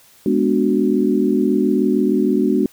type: chord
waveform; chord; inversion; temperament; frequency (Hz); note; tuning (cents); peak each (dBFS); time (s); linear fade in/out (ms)
sine; G# half-diminished seventh; none; equal; 207.7 / 246.9 / 293.7 / 370; G#3 / B3 / D4 / F#4; 0 / 0 / 0 / 0; -19; 0.26-2.66; 2
effects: white hiss -50 dBFS RMS until 2.72 s